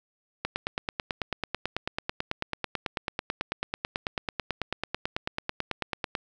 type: click train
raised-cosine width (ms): 0.3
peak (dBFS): -12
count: 53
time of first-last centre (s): 0.45-6.152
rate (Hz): 9.12
effects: none